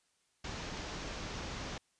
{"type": "low-pass noise", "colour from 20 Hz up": "pink", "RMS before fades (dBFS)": -42, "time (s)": [0.44, 1.78], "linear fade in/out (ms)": 5, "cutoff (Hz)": 6700, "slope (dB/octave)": 48, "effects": ["white hiss -75 dBFS RMS until 1.99 s", "resampled to 22050 Hz"]}